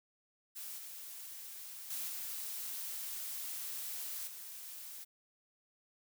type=noise with level steps; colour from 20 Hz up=blue; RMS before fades=-45 / -48 / -40 / -42 / -48 dBFS; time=0.55-5.05 s; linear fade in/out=20 ms; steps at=0.78 / 1.9 / 2.08 / 4.27 s; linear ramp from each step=5 ms; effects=none